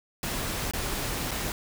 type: noise with dropouts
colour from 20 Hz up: pink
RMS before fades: -31 dBFS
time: 0.23-1.52 s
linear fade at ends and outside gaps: 1 ms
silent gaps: 0.711-0.735 / 1.31-1.315 s
effects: none